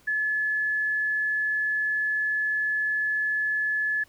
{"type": "tone", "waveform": "sine", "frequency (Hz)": 1717, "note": "A6", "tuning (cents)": -43, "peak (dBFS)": -23, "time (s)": [0.07, 4.04], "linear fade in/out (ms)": 10, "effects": ["pink hiss -59 dBFS RMS until 4.08 s"]}